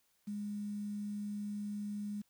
sine tone with quantisation, 206.3 Hz, G#3, 11 cents flat, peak -37 dBFS, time 0.27-2.22 s, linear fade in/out 10 ms, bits 10, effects white hiss -75 dBFS RMS until 2.29 s

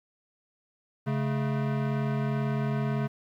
square tone pair together, 138.59 / 216.7 Hz, C#3 / A3, 0 / -26 cents, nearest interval minor sixth, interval 774 cents, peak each -28 / -32 dBFS, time 1.06-3.08 s, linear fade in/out 20 ms, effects low-pass 2000 Hz 12 dB/octave + 10-bit

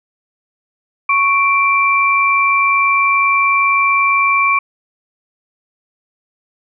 sine tone pair together, 1108.6 / 2349 Hz, C#6 / D7, 0 / 0 cents, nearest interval octave + minor second, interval 1300 cents, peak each -13 dBFS, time 1.09-4.59 s, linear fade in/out 5 ms, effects none

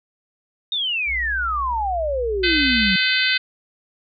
sine exponential sweep, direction down, 3729 to 180 Hz, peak -20 dBFS, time 0.72-2.96 s, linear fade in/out 2 ms
sine tone, 60.8 Hz, B1, 26 cents flat, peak -29 dBFS, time 1.06-2.95 s, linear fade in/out 50 ms
harmonic tone, 510 Hz, C5, 44 cents flat, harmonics 3 / 4 / 5 / 6 / 7 / 8 / 9, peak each -22 / -23 / -24 / -25 / -25 / -26 / -27 dBFS, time 2.43-3.38 s, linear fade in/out 10 ms
effects none

